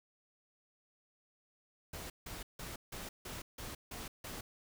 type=noise bursts; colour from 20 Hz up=pink; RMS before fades=-45 dBFS; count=8; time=1.93-4.41 s; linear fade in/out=5 ms; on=170 ms; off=160 ms; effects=none